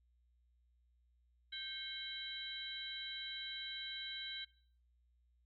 harmonic tone with a mistuned harmonic, 785 Hz, G5, 2 cents sharp, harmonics 2 / 3 / 4 / 5, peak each -50 / -52 / -47 / -46 dBFS, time 1.52-4.45 s, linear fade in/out 10 ms, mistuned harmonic 3, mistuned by -140 cents, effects noise-tail reverb RT60 0.5 s tail -19 dB re dry + added 60 Hz sine -70 dBFS peak until 5.45 s

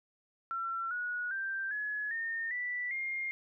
sine tone with pitch steps, 1353 / 1458.5 / 1572.2 / 1694.9 / 1827 / 1969.5 / 2123 Hz, E6 / F#6 / G6 / G#6 / A#6 / B6 / C7, +45 / -25 / +5 / +35 / -35 / -5 / +25 cents, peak -33 dBFS, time 0.51-3.31 s, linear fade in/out 0 ms, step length 400 ms, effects none

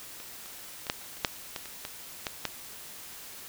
clicks, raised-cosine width 0.2 ms, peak -26 / -29 / -21 / -9 / -30 / -29 / -6 / -17 / -25 / -18 / -13 / -11 dBFS, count 12, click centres 0.201 / 0.459 / 0.868 / 0.899 / 1.015 / 1.17 / 1.248 / 1.562 / 1.657 / 1.851 / 2.268 / 2.453 s, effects white hiss -45 dBFS RMS until 3.48 s

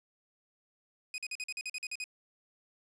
sawtooth tone bursts, 2500 Hz, D#7, 8 cents sharp, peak -32 dBFS, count 11, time 1.14-2.041 s, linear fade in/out 2 ms, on 41 ms, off 45 ms, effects resampled to 22050 Hz + 10-bit

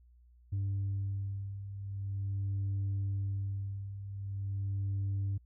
sine beating tone pair, 98.3 / 98.73 Hz, G2 / G2, +5 / +13 cents, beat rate 0.43 Hz, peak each -37 / -32 dBFS, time 0.52-5.38 s, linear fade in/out 10 ms, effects tanh soft clip ceiling -29 dBFS + added 60 Hz sine -58 dBFS peak until 5.45 s

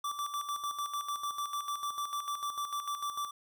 square tone with tremolo, 1165 Hz, D6, 14 cents flat, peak -33 dBFS, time 0.04-3.31 s, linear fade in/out 5 ms, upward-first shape square, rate 6.7 Hz, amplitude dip 60%, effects none

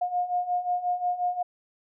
sine beating tone pair, 712 / 717.6 Hz, F5 / F5, +33 / +47 cents, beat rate 5.6 Hz, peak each -30 / -26 dBFS, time 0.01-1.43 s, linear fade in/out 10 ms, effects none

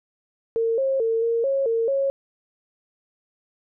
sine tone with pitch steps, 455.9 / 537 / 453 / 462.3 / 546 / 456.8 / 548 Hz, A#4 / C5 / A#4 / A#4 / C#5 / A#4 / C#5, -39 / +45 / -50 / -14 / -26 / -35 / -20 cents, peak -19 dBFS, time 0.56-2.1 s, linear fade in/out 0 ms, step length 220 ms, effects none

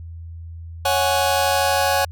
sawtooth chord, C# suspended fourth, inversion none, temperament just, 554.4 / 739.2 / 831.5 Hz, C#5 / F#5 / G#5, 0 / -2 / +2 cents, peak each -17 dBFS, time 0.85-2.05 s, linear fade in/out 5 ms, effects added 83 Hz sine -32 dBFS peak until 2.11 s

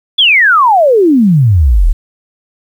sine exponential sweep, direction down, 3520 to 34.19 Hz, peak -4 dBFS, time 0.18-1.93 s, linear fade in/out 10 ms, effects 7-bit

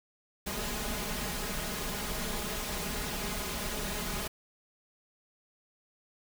pink noise with comb filter, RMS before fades -35 dBFS, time 0.46-4.28 s, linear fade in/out 10 ms, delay 4.8 ms, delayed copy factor +0.75, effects none

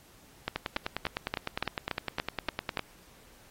two click trains, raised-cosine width 0.3 ms, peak -14 / -13 dBFS, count 23 / 9, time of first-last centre 0.56-2.794 / 0.48-2.772 s, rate 9.85 / 3.49 Hz, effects pink hiss -58 dBFS RMS until 3.5 s + AAC 48 kbps

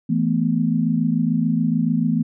sine chord, E suspended fourth, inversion none, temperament equal, 164.81 / 220 / 246.9 Hz, E3 / A3 / B3, 0 / 0 / 0 cents, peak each -21 dBFS, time 0.09-2.23 s, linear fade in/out 10 ms, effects none

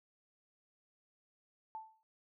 sine tone with exponential decay, 880 Hz, A5, in tune, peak -39 dBFS, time 1.75-2.03 s, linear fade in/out 0 ms, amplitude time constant 60 ms, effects none

